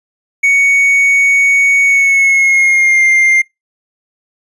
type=tone with pitch glide; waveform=triangle; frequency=2230 to 2105 Hz; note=C#7 to C7; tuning=+10 to +10 cents; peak=-5 dBFS; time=0.43-3.42 s; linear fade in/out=10 ms; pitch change=-100 cents; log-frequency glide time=1.85-3.05 s; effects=noise-tail reverb RT60 0.2 s tail -26 dB re dry + resampled to 24000 Hz